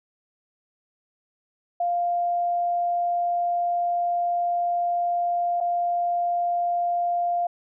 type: tone with dropouts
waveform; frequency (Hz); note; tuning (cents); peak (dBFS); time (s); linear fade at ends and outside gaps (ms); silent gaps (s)
sine; 698.5; F5; 0; -21; 1.8-7.47; 5; 5.604-5.609
effects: none